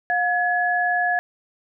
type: tone pair together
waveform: sine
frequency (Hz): 714 / 1696.4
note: F5 / G#6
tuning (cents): +38 / +36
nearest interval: octave + minor third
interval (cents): 1498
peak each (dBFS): -21 / -21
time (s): 0.1-1.19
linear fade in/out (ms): 0
effects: none